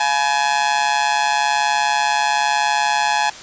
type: tone with amplitude modulation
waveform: sawtooth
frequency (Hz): 844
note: G#5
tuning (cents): +28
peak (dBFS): -8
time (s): 0-3.3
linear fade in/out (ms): 5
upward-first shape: sine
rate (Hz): 141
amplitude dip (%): 80
effects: white hiss -36 dBFS RMS until 3.42 s + resampled to 16000 Hz